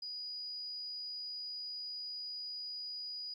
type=tone; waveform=sine; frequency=4915 Hz; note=D#8; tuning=22 cents flat; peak=-40 dBFS; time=0.02-3.34 s; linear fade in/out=5 ms; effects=12-bit